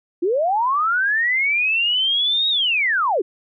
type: linear two-way sweep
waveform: sine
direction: up then down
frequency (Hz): 322 to 3806 to 322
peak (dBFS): -16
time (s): 0.22-3.22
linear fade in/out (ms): 10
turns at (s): 2.49
effects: none